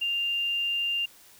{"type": "tone", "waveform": "sine", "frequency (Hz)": 2794, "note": "F7", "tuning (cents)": 0, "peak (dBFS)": -25, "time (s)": [0.01, 1.06], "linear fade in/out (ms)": 10, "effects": ["white hiss -54 dBFS RMS until 1.39 s"]}